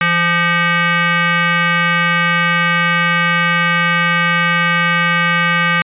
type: tone with frequency modulation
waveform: sine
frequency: 169 Hz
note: E3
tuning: 43 cents sharp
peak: -11 dBFS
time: 0.01-5.82 s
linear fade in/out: 2 ms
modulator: 690 Hz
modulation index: 3.5
effects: resampled to 8000 Hz